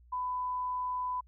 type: tone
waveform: sine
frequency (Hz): 1000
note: B5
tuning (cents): +21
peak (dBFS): -31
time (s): 0.12-1.21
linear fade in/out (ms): 10
effects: added 60 Hz sine -56 dBFS peak until 1.27 s